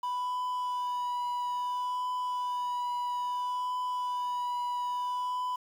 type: tone with vibrato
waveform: triangle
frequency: 987.8 Hz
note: B5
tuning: in tune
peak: -28 dBFS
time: 0.03-5.56 s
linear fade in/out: 5 ms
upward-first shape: triangle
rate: 0.6 Hz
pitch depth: 20 cents each way
effects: 9-bit